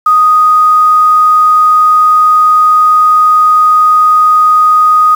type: tone with quantisation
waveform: sine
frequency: 1244.5 Hz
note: D#6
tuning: in tune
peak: -3 dBFS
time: 0.06-5.15 s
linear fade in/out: 5 ms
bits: 5
effects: none